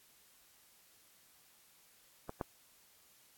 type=clicks; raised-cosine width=1 ms; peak=-27 / -21 dBFS; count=2; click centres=2.294 / 2.412 s; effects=white hiss -65 dBFS RMS until 3.37 s + AAC 64 kbps